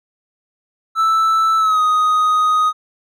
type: tone with pitch glide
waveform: triangle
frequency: 1318.5 to 1248.8 Hz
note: E6 to D#6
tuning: 0 to +6 cents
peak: -10 dBFS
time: 0.95-2.73 s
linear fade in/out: 50 ms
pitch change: -94 cents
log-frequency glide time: 1.58-1.81 s
effects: none